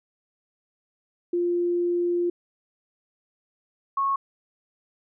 sine tone pair in turn, 349.2 / 1097.8 Hz, F4 / C#6, 0 / -17 cents, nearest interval octave + minor sixth, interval 1983 cents, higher second, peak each -21 dBFS, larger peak neither, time 1.33-2.3 / 3.97-4.16 s, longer first, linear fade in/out 5 ms, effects none

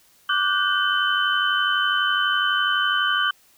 sine tone cluster, 1170 / 1461 / 1553 / 3044 Hz, D6 / F#6 / G6 / F#7, -7 / -22 / -17 / +48 cents, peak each -24 dBFS, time 0.29-3.31 s, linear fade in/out 5 ms, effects white hiss -57 dBFS RMS until 3.57 s

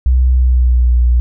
sine tone with pitch glide, 63.3 to 60.44 Hz, B1 to B1, +43 to -37 cents, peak -7 dBFS, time 0.06-1.2 s, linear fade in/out 0 ms, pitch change -80 cents, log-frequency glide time 0.34-0.92 s, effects none

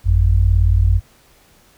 sine tone pair together, 51.57 / 89.6 Hz, G#1 / F2, -11 / +45 cents, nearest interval minor seventh, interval 956 cents, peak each -13 dBFS, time 0.04-1.01 s, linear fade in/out 50 ms, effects pink hiss -52 dBFS RMS until 1.77 s

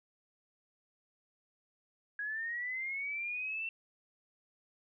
sine linear sweep, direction up, 1650 to 2700 Hz, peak -35 dBFS, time 2.19-3.69 s, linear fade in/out 2 ms, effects none

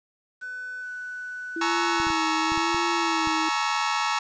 sine tone with pitch glide, 1500 to 1491.4 Hz, F#6 to F#6, +23 to +13 cents, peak -32 dBFS, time 0.41-2.1 s, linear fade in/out 20 ms, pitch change -10 cents, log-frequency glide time 0.81-0.9 s
sine tone with vibrato, 329.3 Hz, E4, 2 cents flat, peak -28 dBFS, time 1.56-3.49 s, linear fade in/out 5 ms, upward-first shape sine, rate 0.97 Hz, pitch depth 63 cents each way
sawtooth chord, A# half-diminished seventh, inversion third, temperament equal with one note detuned, 852 / 932.3 / 1108.7 / 1318.5 Hz, G#5 / A#5 / C#6 / E6, +44 / 0 / 0 / 0 cents, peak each -25 dBFS, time 1.61-4.19 s, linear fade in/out 5 ms
clicks, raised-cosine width 5 ms, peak -26 dBFS, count 7, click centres 2.001 / 2.069 / 2.103 / 2.52 / 2.576 / 2.746 / 3.273 s
effects resampled to 16000 Hz + 9-bit

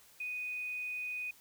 sine tone, 2487 Hz, D#7, 1 cent flat, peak -36 dBFS, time 0.2-1.31 s, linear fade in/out 5 ms, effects white hiss -61 dBFS RMS until 1.4 s

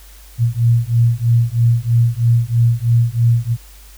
sine beating tone pair, 116 / 119.1 Hz, A#2 / A#2, -8 / +38 cents, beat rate 3.1 Hz, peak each -14 dBFS, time 0.38-3.57 s, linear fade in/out 50 ms, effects added 50 Hz sine -39 dBFS peak until 3.97 s + white hiss -45 dBFS RMS until 3.97 s

